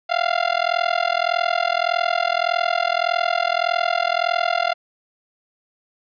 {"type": "tone with amplitude modulation", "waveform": "sawtooth", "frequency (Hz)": 695, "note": "F5", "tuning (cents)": -9, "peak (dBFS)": -10, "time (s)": [0.09, 4.74], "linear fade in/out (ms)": 20, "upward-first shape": "sine", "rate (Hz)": 41.7, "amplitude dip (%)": 100, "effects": ["resampled to 11025 Hz"]}